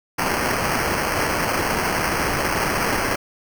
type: noise with sample-and-hold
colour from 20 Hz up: white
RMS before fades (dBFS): -22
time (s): 0.18-3.16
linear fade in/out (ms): 10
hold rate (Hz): 3675
effects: none